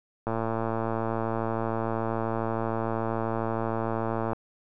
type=click train; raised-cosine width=1 ms; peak=-15 dBFS; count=460; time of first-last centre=0.27-4.332 s; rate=113 Hz; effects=none